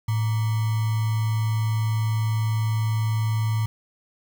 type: tone with sample-and-hold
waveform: sine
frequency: 110 Hz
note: A2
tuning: in tune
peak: -20 dBFS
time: 0.08-3.66 s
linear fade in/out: 5 ms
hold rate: 1050 Hz
effects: none